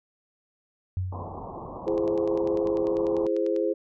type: tone with exponential decay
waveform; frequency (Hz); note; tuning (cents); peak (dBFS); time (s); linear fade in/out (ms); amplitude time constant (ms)
sine; 92.5; F#2; 0; -23; 0.97-1.66; 0; 150
type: low-pass noise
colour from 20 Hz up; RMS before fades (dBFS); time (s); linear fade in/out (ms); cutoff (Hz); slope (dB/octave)
white; -38; 1.12-3.27; 5; 1100; 96
type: chord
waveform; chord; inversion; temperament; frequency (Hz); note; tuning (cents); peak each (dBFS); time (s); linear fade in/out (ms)
sine; E augmented; none; equal with one note detuned; 336 / 415.3 / 523.3; E4 / G#4 / B#4; +33 / 0 / 0; -27; 1.86-3.74; 20
type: click train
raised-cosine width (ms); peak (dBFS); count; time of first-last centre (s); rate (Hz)
0.2; -28; 18; 1.88-3.563; 10.1
effects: none